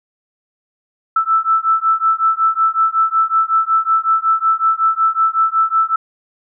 sine beating tone pair, 1318 / 1323.4 Hz, E6 / E6, -1 / +6 cents, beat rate 5.4 Hz, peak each -15 dBFS, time 1.16-5.96 s, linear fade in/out 5 ms, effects none

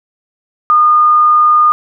sine tone, 1220 Hz, D#6, 34 cents flat, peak -5 dBFS, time 0.7-1.72 s, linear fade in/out 0 ms, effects none

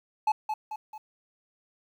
triangle tone with echo, 860 Hz, A5, 40 cents flat, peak -19 dBFS, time 0.27-0.32 s, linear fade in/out 5 ms, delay 220 ms, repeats 3, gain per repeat -6 dB, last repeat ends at 0.98 s, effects 10-bit

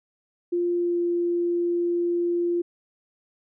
sine tone with pitch glide, 349.2 to 346.6 Hz, F4 to F4, 0 to -13 cents, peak -21 dBFS, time 0.52-2.62 s, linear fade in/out 10 ms, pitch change -13 cents, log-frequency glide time 0.75-0.99 s, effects none

